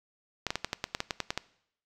clicks, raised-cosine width 0.2 ms, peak -12 dBFS, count 12, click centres 0.467 / 0.505 / 0.556 / 0.646 / 0.731 / 0.841 / 0.949 / 1.004 / 1.108 / 1.203 / 1.305 / 1.376 s, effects noise-tail reverb RT60 0.7 s tail -20 dB re dry

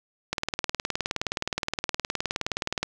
click train, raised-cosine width 0.2 ms, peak -9 dBFS, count 49, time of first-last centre 0.33-2.83 s, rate 19.2 Hz, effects none

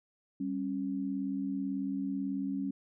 sine tone pair together, 196 / 274.2 Hz, G3 / C#4, 0 / -19 cents, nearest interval tritone, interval 581 cents, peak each -36 / -33 dBFS, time 0.4-2.71 s, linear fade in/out 5 ms, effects none

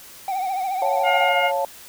triangle tone with vibrato, 759 Hz, F#5, 44 cents sharp, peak -20 dBFS, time 0.28-1.29 s, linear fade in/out 2 ms, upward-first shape triangle, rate 14 Hz, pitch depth 93 cents each way
sine chord, Db augmented, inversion none, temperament equal, 554.4 / 698.5 / 880 Hz, Db5 / F5 / A5, 0 / 0 / 0 cents, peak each -23 / -26 / -24 dBFS, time 0.82-1.65 s, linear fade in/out 2 ms
harmonic tone, 712 Hz, F5, 33 cents sharp, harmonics 1 / 2 / 3 / 4, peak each -23 / -27 / -22 / -28 dBFS, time 1.03-1.52 s, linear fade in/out 50 ms
effects white hiss -43 dBFS RMS until 1.88 s

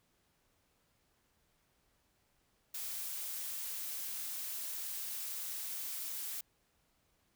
blue noise, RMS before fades -41 dBFS, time 2.74-6.41 s, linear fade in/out 5 ms, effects pink hiss -75 dBFS RMS until 7.35 s

